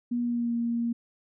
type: tone with pitch glide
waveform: sine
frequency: 240.7 to 234.5 Hz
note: B3 to A#3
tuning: -44 to +11 cents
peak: -25 dBFS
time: 0.11-0.93 s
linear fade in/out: 10 ms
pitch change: -45 cents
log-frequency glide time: 0.21-0.54 s
effects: none

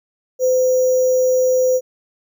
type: tone with sample-and-hold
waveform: sine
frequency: 511 Hz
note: C5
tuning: 41 cents flat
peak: -12 dBFS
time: 0.39-1.81 s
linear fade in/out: 50 ms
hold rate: 6300 Hz
effects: none

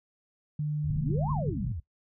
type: tone with pitch glide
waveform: sine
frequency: 150 to 148.11 Hz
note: D3 to D3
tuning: +37 to +15 cents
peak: -27 dBFS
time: 0.59-1.5 s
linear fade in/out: 5 ms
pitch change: -22 cents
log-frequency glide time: 0.78-1.3 s
type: exponential two-way sweep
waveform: sine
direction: up then down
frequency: 69.3 to 1108.7 to 69.3 Hz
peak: -33 dBFS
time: 0.84-1.8 s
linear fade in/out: 5 ms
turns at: 1.31 s
type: low-pass noise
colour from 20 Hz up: white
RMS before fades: -34 dBFS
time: 0.89-1.72 s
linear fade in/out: 5 ms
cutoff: 200 Hz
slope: 48 dB/octave
effects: noise-tail reverb RT60 0.1 s tail -17 dB re dry

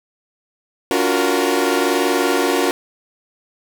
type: chord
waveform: sawtooth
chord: Gb major seventh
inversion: second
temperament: equal with one note detuned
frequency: 284.5 / 349.2 / 370 / 466.2 Hz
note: Db4 / F4 / Gb4 / Bb4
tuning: +45 / 0 / 0 / 0 cents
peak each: -17 dBFS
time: 0.91-2.71 s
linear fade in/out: 0 ms
effects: none

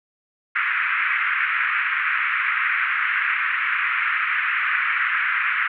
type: band-pass noise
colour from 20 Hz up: pink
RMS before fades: -22 dBFS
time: 0.55-5.68 s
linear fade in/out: 10 ms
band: 1300 to 2400 Hz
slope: 48 dB/octave
effects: none

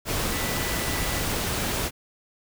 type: tone in noise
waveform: sine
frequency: 1975.5 Hz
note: B6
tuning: in tune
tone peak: -36 dBFS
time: 0.29-1.24 s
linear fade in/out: 50 ms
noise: pink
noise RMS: -27 dBFS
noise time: 0.05-1.91 s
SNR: -12 dB
effects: none

